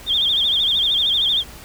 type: tone with vibrato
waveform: sine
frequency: 3411 Hz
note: G#7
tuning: 46 cents sharp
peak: -15 dBFS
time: 0.06-1.44 s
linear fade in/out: 50 ms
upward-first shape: sine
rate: 13 Hz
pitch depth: 130 cents each way
effects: added 60 Hz sine -44 dBFS peak until 1.64 s + pink hiss -40 dBFS RMS until 1.64 s